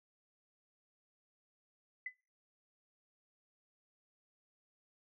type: tone with exponential decay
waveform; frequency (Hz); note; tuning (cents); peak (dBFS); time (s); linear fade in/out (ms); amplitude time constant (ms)
sine; 2009; B6; +29; -35; 2.06-2.13; 5; 15
effects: noise-tail reverb RT60 0.3 s tail -21 dB re dry